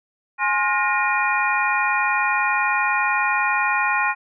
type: tone cluster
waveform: sine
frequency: 834 / 1064 / 1428 / 1860 / 2433 Hz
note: G#5 / C6 / F6 / A#6 / D#7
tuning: +7 / +29 / +38 / -4 / -39 cents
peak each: -24 dBFS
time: 0.38-4.15 s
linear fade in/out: 50 ms
effects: none